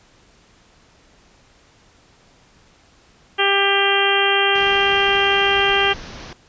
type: harmonic tone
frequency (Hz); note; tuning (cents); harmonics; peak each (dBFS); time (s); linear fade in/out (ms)
396.7; G4; +21; 1 / 2 / 3 / 4 / 5 / 6 / 7 / 8; -21 / -22 / -24 / -22 / -24 / -26 / -22 / -21; 3.38-5.94; 20
type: low-pass noise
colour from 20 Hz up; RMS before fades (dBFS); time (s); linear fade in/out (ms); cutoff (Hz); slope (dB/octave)
pink; -36; 4.55-6.33; 2; 6300; 96
effects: pink hiss -53 dBFS RMS until 6.48 s + resampled to 16000 Hz